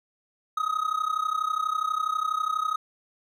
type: tone with amplitude modulation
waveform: triangle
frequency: 1262 Hz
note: D#6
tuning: 24 cents sharp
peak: -19 dBFS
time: 0.57-2.76 s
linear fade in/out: 5 ms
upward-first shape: sine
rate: 32.2 Hz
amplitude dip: 85%
effects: none